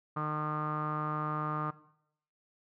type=tone with low-pass filter; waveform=sawtooth; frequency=152.2 Hz; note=D#3; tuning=38 cents flat; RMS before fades=-34 dBFS; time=0.16-1.71 s; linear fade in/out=10 ms; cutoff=1200 Hz; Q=9.1; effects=noise-tail reverb RT60 0.7 s tail -17 dB re dry